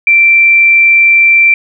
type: tone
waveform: sine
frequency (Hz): 2349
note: D7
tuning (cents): 0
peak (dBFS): -3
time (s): 0.07-1.54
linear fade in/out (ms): 2
effects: none